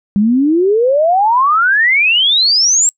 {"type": "exponential sweep", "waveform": "sine", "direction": "up", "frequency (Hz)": [196, 7690], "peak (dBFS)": -8, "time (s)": [0.16, 2.89], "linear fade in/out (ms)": 0, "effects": ["noise-tail reverb RT60 0.1 s tail -26 dB re dry"]}